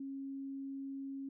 sine tone, 272.7 Hz, C#4, 28 cents flat, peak -40 dBFS, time 0-1.29 s, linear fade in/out 5 ms, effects none

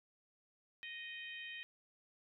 harmonic tone, 622.3 Hz, D#5, in tune, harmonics 3 / 4 / 5 / 6, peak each -49 / -49 / -51 / -57 dBFS, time 0.83-1.63 s, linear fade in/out 0 ms, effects none

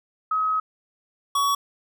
sine / square tone pair in turn, 1273 / 1125.2 Hz, D#6 / C#6, +39 / +26 cents, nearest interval major second, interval 213 cents, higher first, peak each -20 dBFS, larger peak neither, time 0.31-0.6 / 1.35-1.55 s, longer first, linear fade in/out 5 ms, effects none

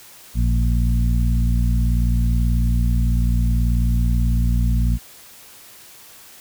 harmonic tone with a mistuned harmonic, 58.3 Hz, A#1, 1 cent sharp, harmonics 1 / 2 / 3 / 4, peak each -16 / -22 / -26 / -28 dBFS, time 0.34-4.99 s, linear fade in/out 50 ms, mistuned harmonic 1, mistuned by -72 cents, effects white hiss -44 dBFS RMS until 6.4 s

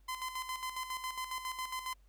sawtooth tone with tremolo, 1027 Hz, C6, 33 cents flat, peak -32 dBFS, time 0.08-1.94 s, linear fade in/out 10 ms, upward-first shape square, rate 7.3 Hz, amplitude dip 60%, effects added 48 Hz sine -60 dBFS peak until 2.08 s + pink hiss -75 dBFS RMS until 2.08 s

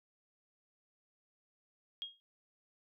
sine tone with exponential decay, 3263 Hz, G#7, 31 cents flat, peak -35 dBFS, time 2.02-2.2 s, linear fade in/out 0 ms, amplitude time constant 38 ms, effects none

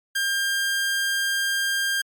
sawtooth tone, 1600 Hz, G6, 35 cents sharp, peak -18 dBFS, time 0.15-2.02 s, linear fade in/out 10 ms, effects MP3 96 kbps

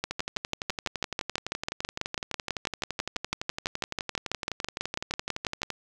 two click trains, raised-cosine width 0.2 ms, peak -11 / -14 dBFS, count 35 / 67, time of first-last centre 0.04-5.632 / 0.11-5.703 s, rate 6.08 / 11.8 Hz, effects none

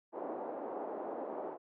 white band-pass noise, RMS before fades -41 dBFS, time 0.12-1.58 s, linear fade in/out 50 ms, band 290 to 770 Hz, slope 24 dB/octave, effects none

